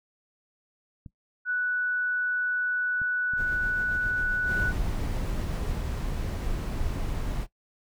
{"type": "clicks", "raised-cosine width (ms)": 5, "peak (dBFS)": -30, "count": 3, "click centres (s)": [1.062, 3.017, 3.336]}
{"type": "tone", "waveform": "sine", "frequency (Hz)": 1480, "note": "F#6", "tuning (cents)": 0, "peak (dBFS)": -24, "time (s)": [1.45, 4.73], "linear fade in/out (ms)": 50}
{"type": "noise with tremolo", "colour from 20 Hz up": "brown", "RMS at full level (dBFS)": -34, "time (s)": [3.36, 5.78], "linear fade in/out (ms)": 50, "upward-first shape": "sine", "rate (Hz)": 7.4, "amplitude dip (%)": 35}
{"type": "noise", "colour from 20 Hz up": "brown", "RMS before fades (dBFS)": -30, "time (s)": [4.46, 7.47], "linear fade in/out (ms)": 50}
{"effects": ["noise-tail reverb RT60 0.1 s tail -17 dB re dry"]}